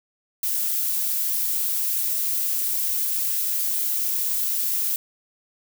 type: noise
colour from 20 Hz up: violet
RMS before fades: -24 dBFS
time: 0.43-4.96 s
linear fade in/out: 2 ms
effects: none